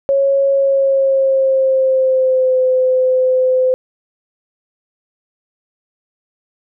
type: tone with pitch glide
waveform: sine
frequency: 550 to 513.2 Hz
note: C#5 to C5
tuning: -14 to -34 cents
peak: -10 dBFS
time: 0.09-3.74 s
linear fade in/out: 0 ms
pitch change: -120 cents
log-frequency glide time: 0.52-2.58 s
effects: none